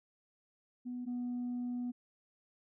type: tone pair in turn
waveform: sine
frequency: 246.9 / 245.1 Hz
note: B3 / B3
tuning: 0 / -13 cents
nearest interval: unison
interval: 13 cents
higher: first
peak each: -37 / -33 dBFS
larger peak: second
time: 0.85-1.06 / 1.06-1.92 s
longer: second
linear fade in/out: 20 ms
effects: tanh soft clip ceiling -33 dBFS